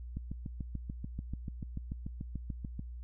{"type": "click train", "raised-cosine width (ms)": 5, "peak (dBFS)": -26, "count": 19, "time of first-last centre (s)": [0.17, 2.794], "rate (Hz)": 6.86, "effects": ["added 60 Hz sine -41 dBFS peak until 3.03 s"]}